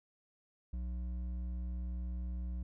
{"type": "tone with hard clipping", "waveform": "sine", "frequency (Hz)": 61, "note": "B1", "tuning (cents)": -21, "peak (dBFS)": -38, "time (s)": [0.73, 2.63], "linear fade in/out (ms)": 5, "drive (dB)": 7, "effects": []}